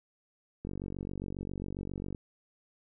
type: click train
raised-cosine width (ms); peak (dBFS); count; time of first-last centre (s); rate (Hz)
3; -25; 72; 0.65-2.148; 47.4
effects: none